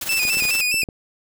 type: noise with tremolo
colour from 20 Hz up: white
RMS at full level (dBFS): -26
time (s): 0.01-0.61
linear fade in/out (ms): 5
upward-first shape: sine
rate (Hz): 19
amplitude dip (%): 70
type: tone with vibrato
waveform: sawtooth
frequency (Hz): 2561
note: D#7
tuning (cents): +49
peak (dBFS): -15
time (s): 0.09-0.84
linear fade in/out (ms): 2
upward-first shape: square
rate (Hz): 4.8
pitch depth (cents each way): 60
type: clicks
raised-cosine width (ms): 2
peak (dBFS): -20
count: 7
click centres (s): 0.252 / 0.371 / 0.423 / 0.453 / 0.743 / 0.833 / 0.888
effects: none